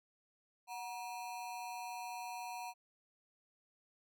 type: ring-modulated tone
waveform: square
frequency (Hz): 845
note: G#5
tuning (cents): +30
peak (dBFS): -40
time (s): 0.67-2.74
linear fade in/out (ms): 50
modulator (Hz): 107
effects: none